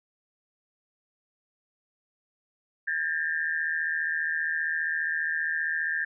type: tone cluster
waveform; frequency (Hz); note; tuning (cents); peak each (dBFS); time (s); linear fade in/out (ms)
sine; 1616 / 1775 / 1850; G#6 / A6 / A#6; -48 / +15 / -14; -29 / -29 / -37; 2.87-6.05; 10
effects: none